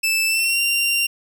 sawtooth tone with pitch glide, 2637 to 2770 Hz, E7 to F7, 0 to -15 cents, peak -14 dBFS, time 0.03-1.07 s, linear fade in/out 10 ms, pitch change +85 cents, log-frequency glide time 0.26-0.6 s, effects none

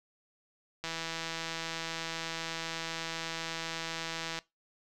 click train, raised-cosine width 0.2 ms, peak -19 dBFS, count 583, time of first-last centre 0.84-4.389 s, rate 164 Hz, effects noise-tail reverb RT60 0.2 s tail -21 dB re dry

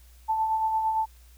sine tone with tremolo, 881 Hz, A5, 2 cents sharp, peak -21 dBFS, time 0.28-1.06 s, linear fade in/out 20 ms, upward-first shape sine, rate 8.8 Hz, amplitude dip 40%, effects added 60 Hz sine -50 dBFS peak until 1.37 s + white hiss -60 dBFS RMS until 1.37 s

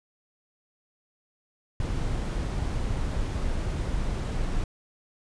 brown noise, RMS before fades -28 dBFS, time 1.8-4.64 s, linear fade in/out 2 ms, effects resampled to 22050 Hz

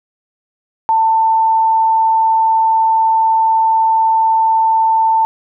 sine tone, 892 Hz, A5, 23 cents sharp, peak -9 dBFS, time 0.89-5.25 s, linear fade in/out 0 ms, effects none

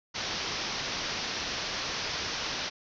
white low-pass noise, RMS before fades -34 dBFS, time 0.14-2.7 s, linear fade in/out 20 ms, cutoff 6000 Hz, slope 96 dB/octave, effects none

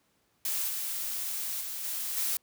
blue noise with level steps, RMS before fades -31 / -34 / -37 / -34 / -30 dBFS, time 0.45-2.37 s, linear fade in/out 2 ms, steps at 0.68 / 1.6 / 1.83 / 2.16 s, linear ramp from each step 20 ms, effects pink hiss -71 dBFS RMS until 2.42 s + high-pass 80 Hz 12 dB/octave

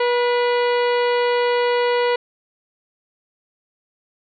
harmonic tone with a mistuned harmonic, 484.7 Hz, B4, 32 cents flat, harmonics 1 / 2 / 3 / 4 / 5 / 6 / 7 / 8 / 9, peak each -17 / -23 / -30 / -28 / -34 / -32 / -39 / -40 / -37 dBFS, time 0-2.16 s, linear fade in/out 5 ms, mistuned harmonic 4, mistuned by +48 cents, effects none

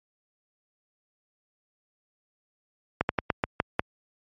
slowing click train, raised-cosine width 0.5 ms, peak -7 dBFS, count 7, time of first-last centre 3.01-3.794 s, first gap 81 ms, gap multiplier 1.19, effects high-pass 60 Hz 12 dB/octave + MP3 48 kbps

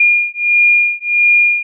sine beating tone pair, 2418 / 2419.5 Hz, D7 / D#7, +50 / -49 cents, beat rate 1.5 Hz, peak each -12 dBFS, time 0-1.63 s, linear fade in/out 5 ms, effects none

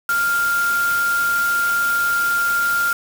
sine tone in noise, 1396.9 Hz, F6, in tune, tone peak -16 dBFS, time 0.09-2.93 s, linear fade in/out 2 ms, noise white, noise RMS -29 dBFS, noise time 0.09-2.93 s, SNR +10 dB, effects none

